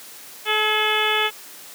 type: harmonic tone with a mistuned harmonic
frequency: 430 Hz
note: A4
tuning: 40 cents flat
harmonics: 1 / 2 / 3 / 4 / 5 / 6 / 7 / 8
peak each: -26 / -26 / -26 / -26 / -26 / -26 / -26 / -26 dBFS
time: 0.45-1.31 s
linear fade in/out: 50 ms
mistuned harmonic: 4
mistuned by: -32 cents
effects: white hiss -41 dBFS RMS until 1.74 s + high-pass 200 Hz 12 dB/octave